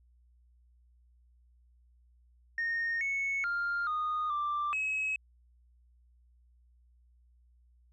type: tone with pitch steps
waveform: sine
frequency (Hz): 1845 / 2207 / 1399 / 1233 / 1179 / 2562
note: A#6 / C#7 / F6 / D#6 / D6 / E7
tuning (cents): -18 / -8 / +3 / -16 / +6 / -50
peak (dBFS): -28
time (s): 2.58-5.16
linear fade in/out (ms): 2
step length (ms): 430
effects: tanh soft clip ceiling -27 dBFS + added 60 Hz sine -61 dBFS peak until 7.92 s